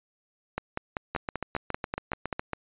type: two click trains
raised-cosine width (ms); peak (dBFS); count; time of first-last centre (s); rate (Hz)
0.5; -15 / -14; 11 / 10; 1.15-2.533 / 0.58-2.328; 7.23 / 5.15
effects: resampled to 8000 Hz